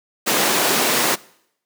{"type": "high-pass noise", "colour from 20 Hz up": "pink", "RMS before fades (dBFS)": -18, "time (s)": [0.26, 1.16], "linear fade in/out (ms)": 20, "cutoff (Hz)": 270, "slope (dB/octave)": 12, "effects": ["noise-tail reverb RT60 0.7 s tail -22 dB re dry", "high-pass 150 Hz 12 dB/octave"]}